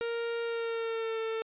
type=tone with pitch glide; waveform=45% pulse; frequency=466.2 to 447.2 Hz; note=A#4 to A4; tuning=0 to +28 cents; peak=-31 dBFS; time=0.01-1.42 s; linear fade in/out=0 ms; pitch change=-72 cents; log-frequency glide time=0.43-1.19 s; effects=resampled to 8000 Hz